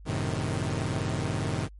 sawtooth chord, F# diminished seventh, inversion none, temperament equal, 92.5 / 110 / 130.81 / 155.56 Hz, F#2 / A2 / C3 / Eb3, 0 / 0 / 0 / 0 cents, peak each -29 dBFS, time 0.05-1.69 s, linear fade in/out 50 ms, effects added 50 Hz sine -44 dBFS peak until 1.79 s + MP3 48 kbps

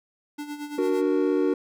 square tone with tremolo, 293.7 Hz, D4, in tune, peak -31 dBFS, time 0.38-1.02 s, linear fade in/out 10 ms, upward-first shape sine, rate 8.9 Hz, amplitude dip 65%
triangle chord, D augmented, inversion none, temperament equal, 293.7 / 370 / 466.2 Hz, D4 / F#4 / A#4, 0 / 0 / 0 cents, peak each -22 / -22 / -24 dBFS, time 0.78-1.54 s, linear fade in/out 5 ms
effects none

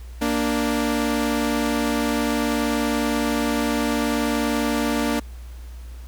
sawtooth tone pair together, 233.1 / 293.7 Hz, A#3 / D4, 0 / 0 cents, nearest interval major third, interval 400 cents, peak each -19 / -19 dBFS, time 0.21-5.2 s, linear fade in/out 10 ms, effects added 60 Hz sine -34 dBFS peak until 6.07 s + pink hiss -51 dBFS RMS until 6.07 s

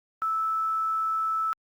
sine tone with quantisation, 1312 Hz, E6, 9 cents flat, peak -24 dBFS, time 0.22-1.53 s, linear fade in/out 0 ms, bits 9, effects Opus 48 kbps

